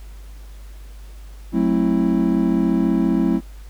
triangle chord, F# half-diminished seventh, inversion none, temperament equal with one note detuned, 185 / 220 / 265.9 / 329.6 Hz, F#3 / A3 / C4 / E4, 0 / 0 / +28 / 0 cents, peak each -19 dBFS, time 1.52-3.41 s, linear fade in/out 50 ms, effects added 50 Hz sine -35 dBFS peak until 3.69 s + pink hiss -51 dBFS RMS until 3.69 s

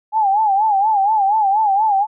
sine tone with vibrato, 827 Hz, G#5, 8 cents flat, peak -12 dBFS, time 0.12-2.07 s, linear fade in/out 50 ms, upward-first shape sine, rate 4.2 Hz, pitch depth 120 cents each way, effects none

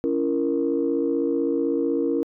sine chord, A# diminished, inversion first, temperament just, 279.7 / 335.6 / 466.2 Hz, C#4 / E4 / A#4, +16 / +31 / 0 cents, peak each -24 dBFS, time 0.04-2.23 s, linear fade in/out 0 ms, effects tanh soft clip ceiling -12 dBFS

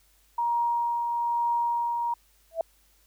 sine tone with tremolo, 944 Hz, A#5, 22 cents sharp, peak -22 dBFS, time 0.38-2.14 s, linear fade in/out 5 ms, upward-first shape triangle, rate 1.1 Hz, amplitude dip 35%
sine tone with exponential growth, 659 Hz, E5, 1 cent flat, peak -19 dBFS, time 2.51-2.61 s, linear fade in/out 2 ms, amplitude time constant 21 ms
effects added 50 Hz sine -64 dBFS peak until 3.06 s + white hiss -64 dBFS RMS until 3.06 s

